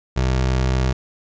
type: tone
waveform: 25% pulse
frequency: 64.3 Hz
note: C2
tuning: 30 cents flat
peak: -13 dBFS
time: 0.16-0.93 s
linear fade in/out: 10 ms
effects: resampled to 16000 Hz